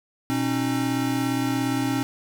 square tone cluster, 122.3 / 269.9 / 307.2 Hz, B2 / C#4 / D#4, -16 / -46 / -22 cents, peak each -30 / -25 / -29 dBFS, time 0.3-2.03 s, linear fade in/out 0 ms, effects none

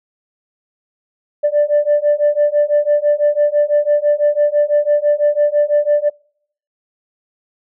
sine beating tone pair, 586 / 592 Hz, D5 / D5, -4 / +14 cents, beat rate 6 Hz, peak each -13 dBFS, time 1.43-6.1 s, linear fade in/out 20 ms, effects noise-tail reverb RT60 0.6 s tail -26 dB re dry + tanh soft clip ceiling -6 dBFS

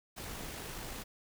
pink noise with amplitude modulation, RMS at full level -42 dBFS, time 0.16-1.04 s, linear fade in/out 20 ms, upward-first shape sine, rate 52.7 Hz, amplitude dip 25%, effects none

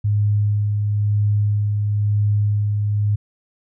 sine tone with tremolo, 103.83 Hz, G#2, in tune, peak -14 dBFS, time 0.04-3.16 s, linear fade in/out 10 ms, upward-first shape sine, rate 1 Hz, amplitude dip 30%, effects none

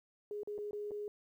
sine tone with dropouts, 415.3 Hz, G#4, in tune, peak -38 dBFS, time 0.31-1.08 s, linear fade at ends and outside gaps 1 ms, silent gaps 0.433-0.474 / 0.58-0.586 / 0.71-0.731 / 0.909-0.916 s, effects 12-bit

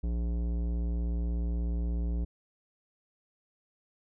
sine tone with tanh clipping, 58.27 Hz, A#1, in tune, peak -30 dBFS, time 0.03-2.25 s, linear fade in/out 10 ms, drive 15 dB, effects none

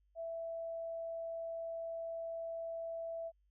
sine tone, 662 Hz, E5, 7 cents sharp, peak -39 dBFS, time 0.15-3.32 s, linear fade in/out 50 ms, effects added 50 Hz sine -70 dBFS peak until 3.5 s

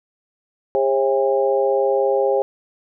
harmonic tone with a mistuned harmonic, 135 Hz, C#3, 45 cents flat, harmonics 3 / 4 / 5 / 6, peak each -19 / -18 / -28 / -24 dBFS, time 0.75-2.42 s, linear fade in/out 0 ms, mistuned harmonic 5, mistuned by -50 cents, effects none

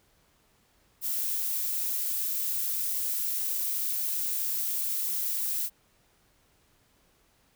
violet noise, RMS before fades -30 dBFS, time 1.01-5.7 s, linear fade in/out 50 ms, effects pink hiss -66 dBFS RMS until 7.55 s

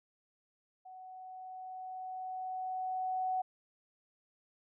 sine tone with level ramp, 746 Hz, F#5, 14 cents sharp, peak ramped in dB -48 to -30 dBFS, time 0.85-3.42 s, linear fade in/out 10 ms, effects none

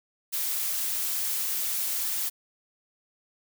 blue noise, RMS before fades -29 dBFS, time 0.32-2.3 s, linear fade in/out 20 ms, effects none

